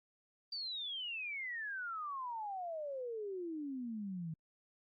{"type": "exponential sweep", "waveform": "sine", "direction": "down", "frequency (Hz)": [4697, 155.56], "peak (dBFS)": -39, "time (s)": [0.52, 4.34], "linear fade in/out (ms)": 5, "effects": ["Opus 48 kbps"]}